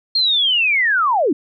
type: linear sweep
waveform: sine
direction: down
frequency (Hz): 4272 to 249.2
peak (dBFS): -13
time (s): 0.15-1.33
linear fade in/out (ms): 5
effects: none